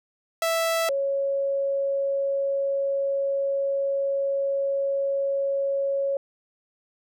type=tone pair in turn; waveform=sawtooth / sine; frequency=659.3 / 552.6 Hz; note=E5 / C#5; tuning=0 / -6 cents; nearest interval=minor third; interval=306 cents; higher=first; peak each=-18 / -22 dBFS; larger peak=first; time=0.42-0.89 / 0.89-6.17 s; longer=second; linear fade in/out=2 ms; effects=none